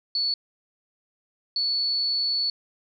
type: tone bursts at uneven times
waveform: sine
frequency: 4435 Hz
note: C#8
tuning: in tune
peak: -22 dBFS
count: 2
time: 0.15-0.34 / 1.56-2.5 s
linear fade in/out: 2 ms
effects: none